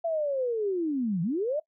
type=linear two-way sweep; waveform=sine; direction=down then up; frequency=679 to 158.9 to 636 Hz; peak=-25 dBFS; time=0.04-1.6 s; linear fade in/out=10 ms; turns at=1.22 s; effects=noise-tail reverb RT60 0.1 s tail -19 dB re dry